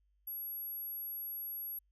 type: tone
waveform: sine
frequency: 11480 Hz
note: F9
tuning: 47 cents sharp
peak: -37 dBFS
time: 0.27-1.79 s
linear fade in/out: 5 ms
effects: tanh soft clip ceiling -37 dBFS + added 50 Hz sine -70 dBFS peak until 1.91 s